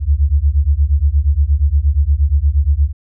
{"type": "beating tone pair", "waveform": "sine", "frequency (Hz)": [67.8, 76.3], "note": ["C#2", "D#2"], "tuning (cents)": [-38, -33], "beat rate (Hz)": 8.5, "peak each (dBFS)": -13, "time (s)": [0, 2.93], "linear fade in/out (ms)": 50, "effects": []}